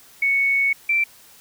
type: tone pair in turn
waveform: sine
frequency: 2217 / 2344 Hz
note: C#7 / D7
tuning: 0 / -4 cents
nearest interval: minor second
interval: 96 cents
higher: second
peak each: -16 dBFS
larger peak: neither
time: 0.22-0.73 / 0.89-1.04 s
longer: first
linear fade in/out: 5 ms
effects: white hiss -49 dBFS RMS until 1.4 s